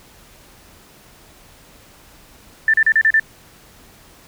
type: tone bursts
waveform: sine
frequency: 1775 Hz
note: A6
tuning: 15 cents sharp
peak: -10 dBFS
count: 6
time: 2.68-3.197 s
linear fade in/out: 2 ms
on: 57 ms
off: 35 ms
effects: pink hiss -47 dBFS RMS until 4.27 s